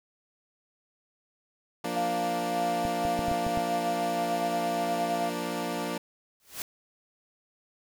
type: chord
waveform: 15% pulse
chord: Bb major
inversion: second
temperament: equal with one note detuned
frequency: 175.22 / 233.1 / 293.7 Hz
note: F3 / Bb3 / D4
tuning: +6 / 0 / 0 cents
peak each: -29 / -28 / -28 dBFS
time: 1.84-5.98 s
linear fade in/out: 5 ms
type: tone with pitch glide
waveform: sine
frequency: 698 to 690.4 Hz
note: F5 to F5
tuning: -1 to -20 cents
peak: -28 dBFS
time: 1.96-5.3 s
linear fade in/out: 10 ms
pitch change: -19 cents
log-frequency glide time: 2.5-4.63 s
type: clicks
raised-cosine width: 3 ms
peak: -20 dBFS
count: 7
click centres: 2.852 / 3.052 / 3.192 / 3.283 / 3.315 / 3.466 / 3.574 s
type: noise with exponential growth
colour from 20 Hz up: white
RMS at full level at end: -31 dBFS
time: 6.4-6.62 s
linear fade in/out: 1 ms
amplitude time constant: 46 ms
effects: none